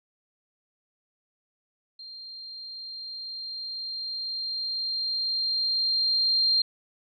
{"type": "tone with level ramp", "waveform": "sine", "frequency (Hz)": 4186, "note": "C8", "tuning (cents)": 0, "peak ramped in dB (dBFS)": [-40, -19], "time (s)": [1.99, 6.62], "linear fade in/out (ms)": 5, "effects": []}